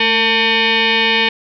sine tone with frequency modulation, 220 Hz, A3, in tune, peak -11 dBFS, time 0-1.29 s, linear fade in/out 5 ms, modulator 676 Hz, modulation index 4.9, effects none

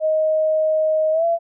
sine tone with pitch glide, 626 to 674.8 Hz, D#5 to E5, +10 to +40 cents, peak -15 dBFS, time 0-1.39 s, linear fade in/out 50 ms, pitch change +130 cents, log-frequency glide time 1.12-1.25 s, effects none

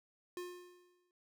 square tone with exponential decay, 356.7 Hz, F4, 37 cents sharp, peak -40 dBFS, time 0.37-1.11 s, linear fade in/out 1 ms, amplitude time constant 160 ms, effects none

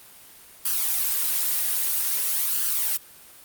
blue noise with flanger, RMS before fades -24 dBFS, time 0.65-2.97 s, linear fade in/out 5 ms, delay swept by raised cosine 0.65 to 4.15 ms, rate 0.51 Hz, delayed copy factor +0.6, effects white hiss -48 dBFS RMS until 3.44 s + Opus 32 kbps

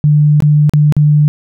sine tone with dropouts, 149 Hz, D3, 25 cents sharp, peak -5 dBFS, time 0.04-1.28 s, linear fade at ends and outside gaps 0 ms, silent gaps 0.404-0.423 / 0.695-0.736 / 0.924-0.966 s, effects none

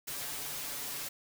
white noise with comb filter, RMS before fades -39 dBFS, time 0.07-1.09 s, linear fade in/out 10 ms, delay 7 ms, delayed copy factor +0.9, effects none

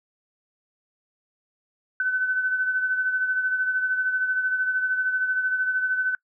sine beating tone pair, 1512 / 1525 Hz, F#6 / G6, +37 / -48 cents, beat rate 13 Hz, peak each -22 / -31 dBFS, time 2-6.15 s, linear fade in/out 2 ms, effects noise-tail reverb RT60 0.1 s tail -25 dB re dry

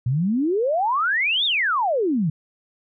sine exponential two-way sweep, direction up then down, 116.2 to 3772 to 145.4 Hz, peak -18 dBFS, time 0.06-2.3 s, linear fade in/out 5 ms, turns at 1.45 s, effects none

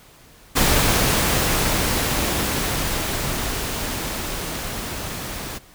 pink noise with level ramp, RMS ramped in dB -17 to -31 dBFS, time 0.55-5.59 s, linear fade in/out 20 ms, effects pink hiss -49 dBFS RMS until 5.74 s

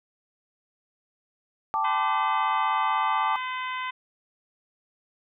sine chord, G suspended second, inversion none, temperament equal, 784 / 880 / 1174.7 Hz, G5 / A5 / D6, 0 / 0 / 0 cents, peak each -31 / -26 / -26 dBFS, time 1.74-3.36 s, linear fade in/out 0 ms
harmonic tone, 510 Hz, C5, 44 cents flat, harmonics 2 / 3 / 4 / 5 / 6 / 7, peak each -31 / -38 / -35 / -41 / -41 / -46 dBFS, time 1.84-3.91 s, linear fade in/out 10 ms
effects none

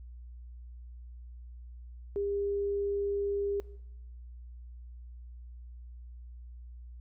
sine tone, 402.3 Hz, G4, 45 cents sharp, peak -29 dBFS, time 2.16-3.6 s, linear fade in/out 0 ms, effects noise-tail reverb RT60 0.9 s tail -20 dB re dry + added 60 Hz sine -44 dBFS peak until 7 s

